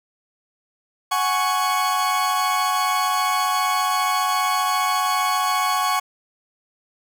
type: chord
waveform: 40% pulse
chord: F# suspended second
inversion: none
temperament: equal with one note detuned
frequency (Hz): 740 / 834.9 / 1108.7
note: F#5 / G#5 / C#6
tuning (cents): 0 / +9 / 0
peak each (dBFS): -24 / -25 / -20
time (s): 1.11-6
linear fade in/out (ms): 10
effects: none